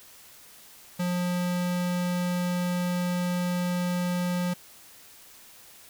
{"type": "tone", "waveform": "square", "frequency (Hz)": 178, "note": "F3", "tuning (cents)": 33, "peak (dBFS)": -26, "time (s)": [0.99, 4.54], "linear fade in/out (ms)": 10, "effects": ["white hiss -51 dBFS RMS until 5.89 s"]}